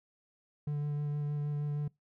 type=tone with vibrato; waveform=triangle; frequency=146.83 Hz; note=D3; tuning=in tune; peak=-29 dBFS; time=0.67-1.88 s; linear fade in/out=5 ms; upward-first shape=sine; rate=6.4 Hz; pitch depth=12 cents each way; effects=noise-tail reverb RT60 0.2 s tail -25 dB re dry